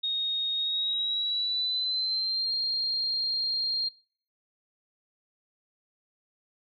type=tone with pitch glide; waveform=sine; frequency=3729 to 4210 Hz; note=A#7 to C8; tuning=0 to +10 cents; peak=-26 dBFS; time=0.03-3.89 s; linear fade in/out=10 ms; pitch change=+210 cents; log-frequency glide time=0.55-2.52 s; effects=noise-tail reverb RT60 0.5 s tail -24 dB re dry